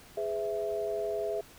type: chord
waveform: sine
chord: E major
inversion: first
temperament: equal with one note detuned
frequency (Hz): 415.3 / 506.6 / 659.3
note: G#4 / B4 / E5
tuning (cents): 0 / +44 / 0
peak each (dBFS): -33 / -39 / -33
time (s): 0.17-1.41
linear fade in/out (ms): 5
effects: pink hiss -54 dBFS RMS until 1.58 s